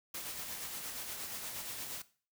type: noise with tremolo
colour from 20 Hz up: white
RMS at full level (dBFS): -41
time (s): 0.14-2.02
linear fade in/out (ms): 5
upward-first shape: sine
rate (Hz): 8.5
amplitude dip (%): 35
effects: noise-tail reverb RT60 0.4 s tail -17 dB re dry